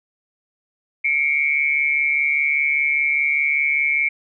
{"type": "tone pair together", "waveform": "sine", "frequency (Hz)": [2177, 2322], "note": ["C#7", "D7"], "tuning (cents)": [-32, -20], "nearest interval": "minor second", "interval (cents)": 112, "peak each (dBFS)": -19, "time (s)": [1.04, 4.09], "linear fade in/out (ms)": 10, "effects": []}